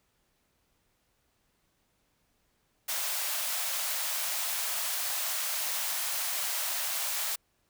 white high-pass noise, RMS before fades -32 dBFS, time 2.88-7.36 s, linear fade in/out 10 ms, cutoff 570 Hz, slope 48 dB/octave, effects pink hiss -73 dBFS RMS until 7.69 s

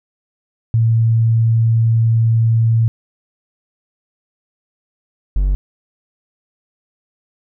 sine / triangle tone pair in turn, 113.8 / 47.73 Hz, A#2 / G1, -41 / -45 cents, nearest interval octave + minor third, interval 1504 cents, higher first, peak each -10 dBFS, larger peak neither, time 0.74-2.88 / 5.36-5.55 s, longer first, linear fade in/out 0 ms, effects none

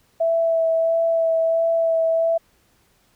sine tone with vibrato, 658 Hz, E5, 3 cents flat, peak -16 dBFS, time 0.2-2.38 s, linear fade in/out 10 ms, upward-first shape sine, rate 1.5 Hz, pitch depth 14 cents each way, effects pink hiss -61 dBFS RMS until 3.15 s

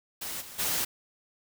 white noise with level steps, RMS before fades -36 / -45 / -29 dBFS, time 0.21-0.85 s, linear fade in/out 10 ms, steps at 0.4 / 0.58 s, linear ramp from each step 20 ms, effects none

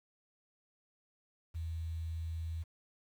sine tone with quantisation, 81.7 Hz, E2, 15 cents flat, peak -36 dBFS, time 1.54-2.64 s, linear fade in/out 20 ms, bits 10, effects none

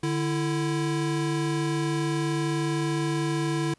square tone pair together, 148.25 / 332.8 Hz, D3 / E4, +17 / +17 cents, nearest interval octave + major second, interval 1400 cents, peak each -28 dBFS, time 0.03-3.74 s, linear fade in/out 5 ms, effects pink hiss -63 dBFS RMS until 3.78 s + resampled to 24000 Hz

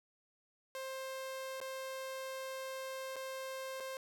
sawtooth tone with dropouts, 528 Hz, C5, 16 cents sharp, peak -37 dBFS, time 0.75-3.97 s, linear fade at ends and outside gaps 1 ms, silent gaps 1.603-1.613 / 3.159-3.164 / 3.801-3.805 s, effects none

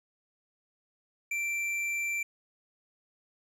sine tone with tanh clipping, 2349 Hz, D7, in tune, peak -31 dBFS, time 1.31-2.23 s, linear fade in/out 5 ms, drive 10 dB, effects none

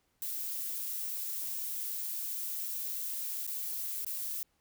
violet noise with dropouts, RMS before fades -37 dBFS, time 0.22-4.43 s, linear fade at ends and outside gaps 0 ms, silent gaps 3.466-3.476 / 4.047-4.065 s, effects pink hiss -75 dBFS RMS until 4.6 s

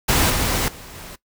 pink noise with level steps, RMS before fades -17 / -21 / -39 / -37 dBFS, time 0.08-1.16 s, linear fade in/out 10 ms, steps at 0.3 / 0.68 / 0.95 s, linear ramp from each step 2 ms, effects noise-tail reverb RT60 0.1 s tail -18 dB re dry

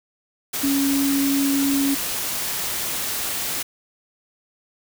sine tone in noise, 277.2 Hz, C#4, in tune, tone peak -18 dBFS, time 0.63-1.95 s, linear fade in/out 10 ms, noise white, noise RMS -26 dBFS, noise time 0.53-3.63 s, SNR +5 dB, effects none

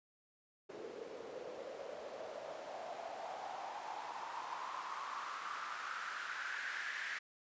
white noise with band-pass filter sweep, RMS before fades -45 dBFS, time 0.69-7.19 s, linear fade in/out 10 ms, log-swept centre 410 to 1800 Hz, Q 5.2, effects resampled to 16000 Hz

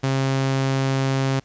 sawtooth tone, 134.4 Hz, C3, 47 cents sharp, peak -15 dBFS, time 0.03-1.4 s, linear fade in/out 10 ms, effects pink hiss -57 dBFS RMS until 1.44 s + resampled to 16000 Hz

